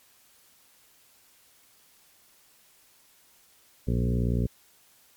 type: harmonic tone with a mistuned harmonic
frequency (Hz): 59.9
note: A#1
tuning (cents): +48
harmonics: 1 / 2 / 3 / 4 / 5 / 6 / 7 / 8 / 9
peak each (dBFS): -27 / -27 / -30 / -32 / -41 / -40 / -37 / -43 / -45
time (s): 3.87-4.47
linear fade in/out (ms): 10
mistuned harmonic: 1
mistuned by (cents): +62
effects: white hiss -60 dBFS RMS until 5.16 s + MP3 96 kbps